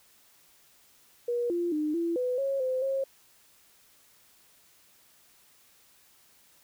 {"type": "tone with pitch steps", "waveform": "sine", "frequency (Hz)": [479.7, 346.3, 303.6, 337.4, 500, 547, 515, 540], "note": ["A#4", "F4", "D#4", "E4", "B4", "C#5", "C5", "C#5"], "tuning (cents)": [50, -15, -42, 40, 21, -23, -28, -45], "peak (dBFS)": -26, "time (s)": [1.28, 3.04], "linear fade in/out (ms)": 5, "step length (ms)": 220, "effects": ["white hiss -61 dBFS RMS until 6.63 s"]}